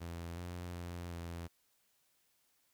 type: tone with pitch steps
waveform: sawtooth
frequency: 84.8 / 88.1 / 87 / 85.2 Hz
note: E2 / F2 / F2 / F2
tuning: +50 / +16 / -6 / -42 cents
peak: -38 dBFS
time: 0-1.48 s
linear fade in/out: 20 ms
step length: 370 ms
effects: white hiss -75 dBFS RMS until 2.73 s